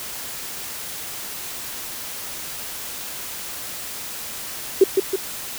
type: tone with echo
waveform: sine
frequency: 384.2 Hz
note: G4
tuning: 35 cents flat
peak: -7 dBFS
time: 4.81-4.84 s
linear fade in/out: 5 ms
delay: 160 ms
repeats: 2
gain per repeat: -5 dB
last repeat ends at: 5.16 s
effects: white hiss -32 dBFS RMS until 5.58 s